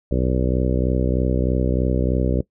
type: harmonic tone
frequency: 63.2 Hz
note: B1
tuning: 41 cents sharp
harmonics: 1 / 2 / 3 / 4 / 5 / 6 / 7 / 8 / 9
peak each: -21 / -24 / -26 / -27 / -28 / -29 / -29 / -30 / -31 dBFS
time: 0.11-2.41 s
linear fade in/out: 5 ms
effects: noise-tail reverb RT60 0.1 s tail -20 dB re dry